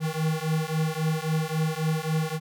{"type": "beating tone pair", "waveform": "square", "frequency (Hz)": [156.2, 159.9], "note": ["D#3", "D#3"], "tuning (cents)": [7, 48], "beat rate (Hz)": 3.7, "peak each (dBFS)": -28, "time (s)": [0, 2.4], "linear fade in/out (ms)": 50, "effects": []}